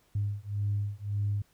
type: beating tone pair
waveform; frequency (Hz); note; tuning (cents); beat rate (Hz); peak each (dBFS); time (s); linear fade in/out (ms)
sine; 101.3 / 103.1; G#2 / G#2; -43 / -12; 1.8; -31; 0.15-1.42; 5
effects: tanh soft clip ceiling -21 dBFS + pink hiss -67 dBFS RMS until 1.53 s